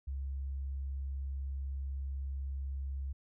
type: tone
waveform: sine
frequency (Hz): 68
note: C#2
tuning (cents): -33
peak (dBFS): -35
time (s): 0.07-3.13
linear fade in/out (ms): 10
effects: none